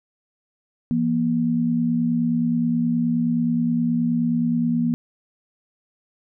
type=tone pair together; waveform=sine; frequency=168.5 / 238 Hz; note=E3 / A#3; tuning=+38 / +36 cents; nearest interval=tritone; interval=598 cents; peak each=-24 / -19 dBFS; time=0.91-4.94 s; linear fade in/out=0 ms; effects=none